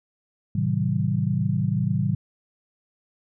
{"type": "chord", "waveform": "sine", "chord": "A diminished seventh", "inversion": "none", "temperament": "just", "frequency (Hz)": [110, 132, 158.4, 190.08], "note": ["A2", "C3", "Eb3", "Gb3"], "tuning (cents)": [0, 16, 31, 47], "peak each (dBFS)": -26, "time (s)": [0.55, 2.15], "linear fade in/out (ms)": 5, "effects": []}